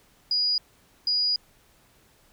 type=tone bursts at uneven times; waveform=sine; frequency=4900 Hz; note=D#8; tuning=27 cents flat; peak=-21 dBFS; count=2; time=0.31-0.58 / 1.07-1.36 s; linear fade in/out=2 ms; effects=pink hiss -60 dBFS RMS until 2.32 s